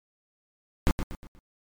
brown noise with echo, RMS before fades -19 dBFS, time 0.87-0.91 s, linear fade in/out 0 ms, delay 120 ms, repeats 4, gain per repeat -8 dB, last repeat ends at 1.39 s, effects MP3 96 kbps

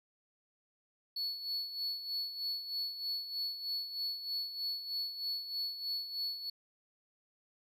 triangle tone with tremolo, 4411 Hz, C#8, 9 cents flat, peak -32 dBFS, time 1.16-6.5 s, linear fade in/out 5 ms, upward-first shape sine, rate 3.2 Hz, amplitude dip 65%, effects none

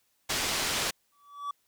white low-pass noise, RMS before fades -30 dBFS, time 0.29-0.91 s, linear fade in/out 10 ms, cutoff 6200 Hz, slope 12 dB/octave
triangle tone with exponential growth, 1147 Hz, D6, 41 cents flat, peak -27 dBFS, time 1.12-1.51 s, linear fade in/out 5 ms, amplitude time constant 83 ms
effects white hiss -72 dBFS RMS until 1.67 s

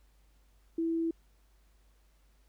sine tone, 329.6 Hz, E4, in tune, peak -28 dBFS, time 0.78-1.11 s, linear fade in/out 5 ms, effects added 50 Hz sine -62 dBFS peak until 2.48 s + pink hiss -72 dBFS RMS until 2.48 s

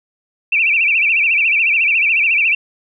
sine tone with vibrato, 2507 Hz, D#7, 12 cents sharp, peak -11 dBFS, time 0.52-2.55 s, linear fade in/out 5 ms, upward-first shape sine, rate 14 Hz, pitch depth 160 cents each way, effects none

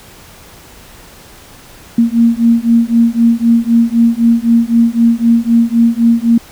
sine beating tone pair, 230.3 / 234.2 Hz, A#3 / A#3, -21 / +8 cents, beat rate 3.9 Hz, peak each -10 dBFS, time 1.98-6.38 s, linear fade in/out 5 ms, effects pink hiss -38 dBFS RMS until 6.51 s

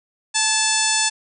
harmonic tone with a mistuned harmonic, 880 Hz, A5, in tune, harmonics 1 / 2 / 3 / 4 / 5 / 6 / 7 / 8 / 9 / 10, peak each -26 / -26 / -26 / -26 / -26 / -26 / -26 / -26 / -26 / -26 dBFS, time 0.34-1.1 s, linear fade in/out 20 ms, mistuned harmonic 2, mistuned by -39 cents, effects none

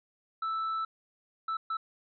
triangle tone bursts at uneven times, 1318.5 Hz, E6, in tune, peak -28 dBFS, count 3, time 0.42-0.85 / 1.48-1.57 / 1.7-1.77 s, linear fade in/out 5 ms, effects resampled to 11025 Hz

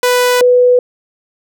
sawtooth / sine tone pair in turn, 494.9 / 494.9 Hz, B4 / B4, +4 / +4 cents, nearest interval unison, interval 0 cents, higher neither, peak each -5 dBFS, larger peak neither, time 0.03-0.41 / 0.41-0.79 s, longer neither, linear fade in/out 2 ms, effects none

